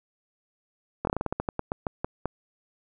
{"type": "slowing click train", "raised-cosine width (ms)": 1, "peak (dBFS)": -13, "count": 15, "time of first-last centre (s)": [1.05, 2.256], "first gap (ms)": 22, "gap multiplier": 1.19, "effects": []}